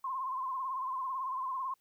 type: tone with vibrato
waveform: sine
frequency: 1046.5 Hz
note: C6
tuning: in tune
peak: -33 dBFS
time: 0.04-1.74 s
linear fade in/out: 5 ms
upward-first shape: sine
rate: 18 Hz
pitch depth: 69 cents each way
effects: white hiss -75 dBFS RMS until 1.8 s